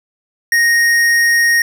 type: tone with hard clipping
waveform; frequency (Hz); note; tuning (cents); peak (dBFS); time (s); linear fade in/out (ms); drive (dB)
sine; 1864.7; A#6; 0; -11; 0.52-1.62; 2; 13
effects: none